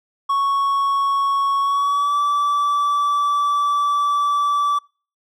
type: tone with pitch glide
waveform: triangle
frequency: 1108.7 to 1157.8 Hz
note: C#6 to D6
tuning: 0 to -25 cents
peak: -14 dBFS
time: 0.29-4.79 s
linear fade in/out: 10 ms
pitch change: +75 cents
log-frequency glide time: 1.61-2.16 s
effects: noise-tail reverb RT60 0.4 s tail -26 dB re dry